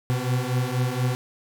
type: beating tone pair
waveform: 40% pulse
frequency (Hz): 123.47 / 127.67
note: B2 / C3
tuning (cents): 0 / -42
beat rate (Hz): 4.2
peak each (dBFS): -25 / -24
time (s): 0.1-1.15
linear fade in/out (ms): 0
effects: none